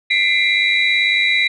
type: tone cluster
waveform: sine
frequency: 2024 / 2122 / 2368 / 3895 Hz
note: B6 / C7 / D7 / B7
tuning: +42 / +24 / +14 / -25 cents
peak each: -18 dBFS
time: 0.1-1.48 s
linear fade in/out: 10 ms
effects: tanh soft clip ceiling -4 dBFS